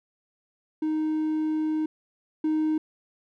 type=tone pair in turn; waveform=triangle; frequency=311.1 / 311.1 Hz; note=D#4 / D#4; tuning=0 / 0 cents; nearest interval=unison; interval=0 cents; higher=neither; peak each=-21 / -19 dBFS; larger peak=second; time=0.82-1.86 / 2.44-2.78 s; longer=first; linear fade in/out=5 ms; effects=tanh soft clip ceiling -16 dBFS